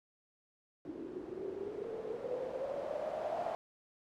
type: noise with low-pass filter sweep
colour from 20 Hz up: blue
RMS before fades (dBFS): -40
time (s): 0.85-3.55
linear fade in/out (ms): 0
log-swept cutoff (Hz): 320 to 710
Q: 9.1
effects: none